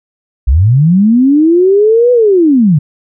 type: linear two-way sweep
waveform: sine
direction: up then down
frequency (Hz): 55 to 498.7 to 135.3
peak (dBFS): -4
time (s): 0.47-2.79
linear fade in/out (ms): 10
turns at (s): 2.12
effects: none